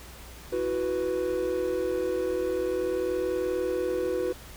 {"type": "chord", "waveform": "triangle", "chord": "E suspended second", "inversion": "none", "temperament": "equal", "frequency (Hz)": [329.6, 370, 493.9], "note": ["E4", "F#4", "B4"], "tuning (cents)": [0, 0, 0], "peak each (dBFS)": [-32, -27, -27], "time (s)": [0.52, 4.33], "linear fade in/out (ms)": 10, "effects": ["added 60 Hz sine -47 dBFS peak until 4.56 s", "pink hiss -47 dBFS RMS until 4.56 s"]}